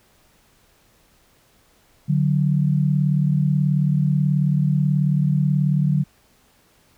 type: tone pair together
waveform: sine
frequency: 146.85 / 185.3 Hz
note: D3 / F#3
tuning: 0 / +3 cents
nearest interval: major third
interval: 403 cents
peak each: -17 / -21 dBFS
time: 2.08-6.04 s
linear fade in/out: 20 ms
effects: pink hiss -58 dBFS RMS until 6.97 s